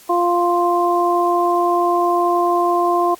harmonic tone, 349.2 Hz, F4, in tune, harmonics 1 / 2 / 3, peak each -18 / -18 / -18 dBFS, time 0.09-3.15 s, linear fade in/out 10 ms, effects white hiss -45 dBFS RMS until 3.19 s + AAC 64 kbps

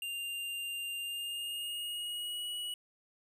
square tone with pitch glide, 2794 to 2923 Hz, F7 to F#7, 0 to -22 cents, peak -37 dBFS, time 0.02-2.74 s, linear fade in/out 2 ms, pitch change +78 cents, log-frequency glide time 0.99-2.5 s, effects none

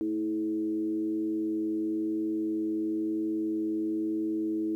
sine tone with frequency modulation, 323.4 Hz, E4, 33 cents flat, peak -27 dBFS, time 0.01-4.75 s, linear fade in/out 0 ms, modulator 101 Hz, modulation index 0.5, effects 11-bit

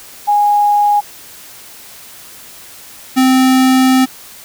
sine / square tone pair in turn, 825 / 259.9 Hz, G#5 / C4, -12 / -11 cents, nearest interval octave + minor sixth, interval 1999 cents, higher first, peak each -8 dBFS, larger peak neither, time 0.27-1.01 / 3.16-4.06 s, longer second, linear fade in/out 20 ms, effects white hiss -36 dBFS RMS until 4.44 s

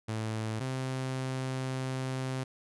sawtooth tone pair in turn, 110 / 130.81 Hz, A2 / C3, 0 / 0 cents, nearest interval minor third, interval 300 cents, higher second, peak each -28 dBFS, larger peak neither, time 0.08-0.6 / 0.6-2.44 s, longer second, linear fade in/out 10 ms, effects resampled to 24000 Hz

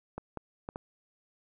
clicks, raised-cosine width 1 ms, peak -23 dBFS, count 4, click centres 0.18 / 0.373 / 0.689 / 0.759 s, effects none

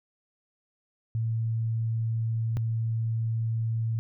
sine tone pair in turn, 113.2 / 113.2 Hz, A2 / A2, +50 / +50 cents, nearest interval unison, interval 0 cents, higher neither, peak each -25 dBFS, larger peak neither, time 1.15-2.57 / 2.57-3.99 s, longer neither, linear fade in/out 0 ms, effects none

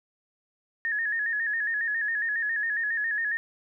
sine tone with vibrato, 1760 Hz, A6, in tune, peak -25 dBFS, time 0.85-3.37 s, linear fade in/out 0 ms, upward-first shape square, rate 7.3 Hz, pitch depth 68 cents each way, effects none

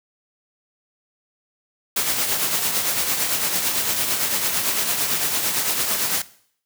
white noise with tremolo, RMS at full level -20 dBFS, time 1.96-6.22 s, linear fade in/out 5 ms, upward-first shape triangle, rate 8.9 Hz, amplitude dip 50%, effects noise-tail reverb RT60 0.6 s tail -18 dB re dry + high-pass 100 Hz 12 dB/octave

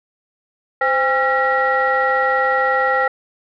sine tone cluster, 518 / 806 / 1365 / 1910 Hz, C5 / G5 / F6 / A#6, -17 / +48 / -40 / +42 cents, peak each -19 dBFS, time 0.81-3.08 s, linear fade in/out 5 ms, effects tanh soft clip ceiling -6 dBFS

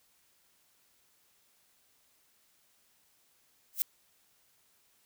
violet noise with exponential growth, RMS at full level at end -24 dBFS, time 3.73-3.82 s, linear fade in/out 0 ms, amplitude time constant 19 ms, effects white hiss -69 dBFS RMS until 5.05 s

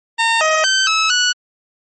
15% pulse tone with pitch steps, 913 / 629 / 1544 / 1299 / 1472 Hz, A#5 / D#5 / G6 / E6 / F#6, -36 / +19 / -27 / -26 / -9 cents, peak -6 dBFS, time 0.18-1.33 s, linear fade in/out 20 ms, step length 230 ms, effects MP3 32 kbps

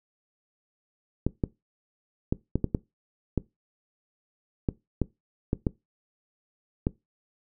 clicks, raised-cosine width 3 ms, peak -11 dBFS, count 12, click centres 1.266 / 1.438 / 2.325 / 2.556 / 2.643 / 2.748 / 3.377 / 4.688 / 5.017 / 5.531 / 5.668 / 6.869 s, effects noise-tail reverb RT60 0.2 s tail -20 dB re dry

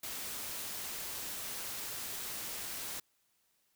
white noise, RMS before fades -41 dBFS, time 0.03-3 s, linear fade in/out 5 ms, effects white hiss -75 dBFS RMS until 3.75 s

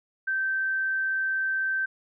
sine tone, 1554 Hz, G6, 16 cents flat, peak -24 dBFS, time 0.27-1.86 s, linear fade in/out 10 ms, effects none

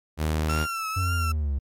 sawtooth tone, 77.78 Hz, D#2, in tune, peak -19 dBFS, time 0.17-0.67 s, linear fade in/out 50 ms
35% pulse tone with vibrato, 1342 Hz, E6, 31 cents sharp, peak -26 dBFS, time 0.49-1.32 s, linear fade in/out 5 ms, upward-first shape triangle, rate 1.9 Hz, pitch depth 75 cents each way
triangle linear sweep, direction down, 94.3 to 67 Hz, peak -21 dBFS, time 0.96-1.59 s, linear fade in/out 10 ms
effects MP3 64 kbps

